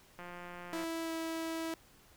click train, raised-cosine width 0.5 ms, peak -32 dBFS, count 115, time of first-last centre 0.19-0.838 s, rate 176 Hz
sawtooth tone with pitch glide, 328.6 to 326.1 Hz, E4 to E4, -5 to -19 cents, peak -32 dBFS, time 0.73-1.74 s, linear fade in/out 0 ms, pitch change -14 cents, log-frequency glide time 1.03-1.12 s
effects pink hiss -62 dBFS RMS until 2.16 s

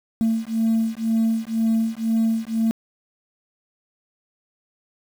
sine beating tone pair, 223.7 / 225.7 Hz, A3 / A3, +29 / +44 cents, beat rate 2 Hz, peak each -20 dBFS, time 0.21-2.71 s, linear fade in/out 0 ms, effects tanh soft clip ceiling -14 dBFS + 7-bit

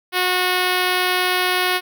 5% pulse tone with notch filter, 364.6 Hz, F#4, 25 cents flat, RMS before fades -19 dBFS, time 0.12-1.81 s, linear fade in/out 50 ms, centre 7300 Hz, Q 0.84, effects none

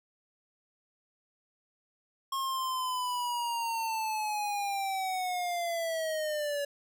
square linear sweep, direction down, 1083 to 567 Hz, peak -31 dBFS, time 2.32-6.65 s, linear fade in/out 5 ms, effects none

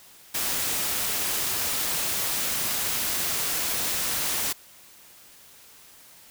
white noise, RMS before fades -27 dBFS, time 0.34-4.53 s, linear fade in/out 10 ms, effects white hiss -51 dBFS RMS until 6.3 s

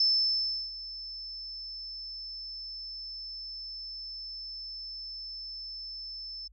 sine tone with ADSR envelope, 5274 Hz, E8, in tune, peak -21 dBFS, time 0-6.48 s, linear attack 4 ms, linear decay 700 ms, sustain -17 dB, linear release 9 ms, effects added 50 Hz sine -55 dBFS peak until 6.52 s

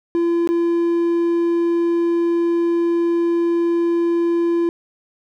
triangle tone with dropouts, 340.2 Hz, F4, 45 cents flat, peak -13 dBFS, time 0.15-4.69 s, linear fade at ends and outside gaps 0 ms, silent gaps 0.474-0.49 s, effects none

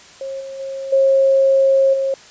sine tone with level steps, 540 Hz, C#5, 45 cents flat, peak -24 / -28 / -24 / -10 / -16 dBFS, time 0.21-2.14 s, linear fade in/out 2 ms, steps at 0.4 / 0.59 / 0.92 / 1.93 s, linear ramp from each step 10 ms, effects white hiss -43 dBFS RMS until 2.3 s + resampled to 16000 Hz

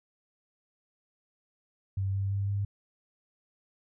sine tone with pitch steps, 97 / 98.13 / 99.27 / 100.42 Hz, G2 / G2 / G2 / G2, -18 / +2 / +22 / +42 cents, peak -27 dBFS, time 1.97-2.65 s, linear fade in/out 5 ms, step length 170 ms, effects none

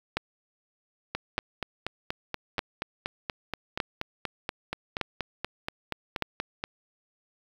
two click trains, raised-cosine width 0.3 ms, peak -10 / -14 dBFS, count 6 / 24, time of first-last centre 0.17-6.223 / 1.15-6.639 s, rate 0.826 / 4.19 Hz, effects 7-bit

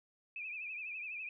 sine tone with vibrato, 2496 Hz, D#7, 5 cents sharp, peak -40 dBFS, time 0.36-1.29 s, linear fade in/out 2 ms, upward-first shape triangle, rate 12 Hz, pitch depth 110 cents each way, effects none

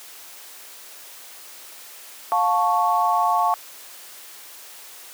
sine chord, F augmented, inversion none, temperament equal with one note detuned, 707.4 / 880 / 1108.7 Hz, F5 / A5 / C#6, +22 / 0 / 0 cents, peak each -21 dBFS, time 2.32-3.54 s, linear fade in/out 0 ms, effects white hiss -42 dBFS RMS until 5.13 s + high-pass 400 Hz 12 dB/octave

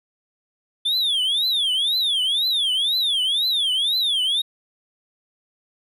triangle tone with vibrato, 3472 Hz, A7, 24 cents flat, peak -17 dBFS, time 0.85-4.42 s, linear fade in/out 10 ms, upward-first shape triangle, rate 2 Hz, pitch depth 290 cents each way, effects none

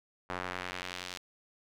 square tone with band-pass filter sweep, 45.34 Hz, F#1, 34 cents flat, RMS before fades -40 dBFS, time 0.29-1.18 s, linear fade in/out 10 ms, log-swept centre 1200 to 4400 Hz, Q 1, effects none

